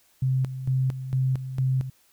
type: tone with tremolo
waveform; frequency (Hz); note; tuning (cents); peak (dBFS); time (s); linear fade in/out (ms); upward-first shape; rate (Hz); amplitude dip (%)
sine; 130.81; C3; 0; -20; 0.22-1.9; 5; square; 2.2; 70
effects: white hiss -62 dBFS RMS until 2.12 s